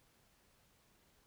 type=silence; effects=pink hiss -71 dBFS RMS until 1.26 s